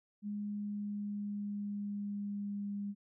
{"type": "tone with pitch glide", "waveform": "sine", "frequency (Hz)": [206.4, 202.4], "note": ["G#3", "G#3"], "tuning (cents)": [-10, -44], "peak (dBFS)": -36, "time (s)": [0.22, 2.95], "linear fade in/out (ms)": 50, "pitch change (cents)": -34, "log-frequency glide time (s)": [0.46, 2.75], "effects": []}